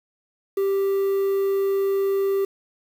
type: tone with quantisation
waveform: triangle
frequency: 392 Hz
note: G4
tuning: in tune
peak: -17 dBFS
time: 0.57-2.45 s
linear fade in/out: 5 ms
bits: 7
effects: none